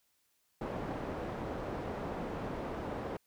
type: low-pass noise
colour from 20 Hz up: white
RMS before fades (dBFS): -39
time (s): 0.61-3.17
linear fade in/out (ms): 5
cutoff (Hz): 660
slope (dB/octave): 12
effects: white hiss -75 dBFS RMS until 3.26 s